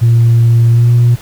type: tone with pitch glide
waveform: sine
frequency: 116.54 to 119.75 Hz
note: A#2 to A#2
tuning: 0 to +47 cents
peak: -3 dBFS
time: 0.01-1.16 s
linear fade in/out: 20 ms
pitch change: +47 cents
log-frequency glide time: 0.7-0.9 s
effects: tanh soft clip ceiling -2 dBFS + pink hiss -35 dBFS RMS until 1.21 s